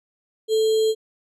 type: tone with sample-and-hold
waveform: sine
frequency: 438.7 Hz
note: A4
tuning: 5 cents flat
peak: -16 dBFS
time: 0.48-0.95 s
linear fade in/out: 50 ms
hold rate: 3675 Hz
effects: low-pass 10000 Hz 12 dB/octave